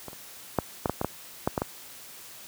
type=clicks; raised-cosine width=1 ms; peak=-23 / -30 / -8 / -10 / -11 / -13 / -11 / -9 / -11 / -12 dBFS; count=10; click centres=0.083 / 0.131 / 0.587 / 0.858 / 0.896 / 1.014 / 1.046 / 1.475 / 1.578 / 1.619 s; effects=white hiss -46 dBFS RMS until 2.47 s + high-pass 60 Hz 12 dB/octave